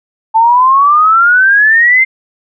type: exponential sweep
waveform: sine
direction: up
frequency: 880 to 2110 Hz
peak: -4 dBFS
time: 0.34-2.05 s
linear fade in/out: 20 ms
effects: none